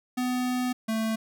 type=tone pair in turn; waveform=square; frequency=250.5 / 221.8 Hz; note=B3 / A3; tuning=+25 / +14 cents; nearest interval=major second; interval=211 cents; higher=first; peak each=-26 dBFS; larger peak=neither; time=0.17-0.73 / 0.88-1.16 s; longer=first; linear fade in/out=10 ms; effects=none